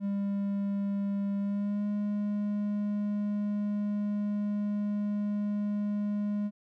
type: tone with pitch glide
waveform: triangle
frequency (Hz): 200 to 206.5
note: G3 to G#3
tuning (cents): +35 to -10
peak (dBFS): -26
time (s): 0-6.51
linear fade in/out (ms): 50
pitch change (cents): +55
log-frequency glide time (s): 1.39-1.86
effects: none